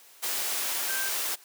sine tone in noise, 1568 Hz, G6, in tune, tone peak -32 dBFS, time 0.88-1.1 s, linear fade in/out 20 ms, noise white, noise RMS -30 dBFS, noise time 0.22-1.36 s, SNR -5 dB, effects white hiss -54 dBFS RMS until 1.44 s + high-pass 400 Hz 12 dB/octave

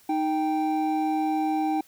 triangle tone pair together, 311.1 / 783.9 Hz, D#4 / G5, 0 / 0 cents, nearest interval octave + major third, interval 1600 cents, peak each -23 / -24 dBFS, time 0.09-1.81 s, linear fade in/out 5 ms, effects white hiss -57 dBFS RMS until 1.87 s

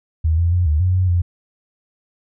sine tone with pitch steps, 79.8 / 85.1 / 89.1 / 75.8 / 91.4 / 92.4 / 87.7 Hz, D#2 / F2 / F2 / D#2 / F#2 / F#2 / F2, +44 / -44 / +35 / -45 / -21 / -2 / +8 cents, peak -13 dBFS, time 0.24-1.22 s, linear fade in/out 10 ms, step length 140 ms, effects none

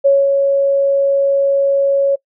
sine tone with ADSR envelope, 554.4 Hz, C#5, in tune, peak -6 dBFS, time 0.04-2.16 s, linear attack 19 ms, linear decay 210 ms, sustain -4 dB, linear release 14 ms, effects noise-tail reverb RT60 0.1 s tail -23 dB re dry

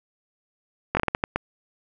slowing click train, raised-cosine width 0.5 ms, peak -6 dBFS, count 8, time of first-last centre 0.95-1.36 s, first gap 20 ms, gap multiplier 1.35, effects none

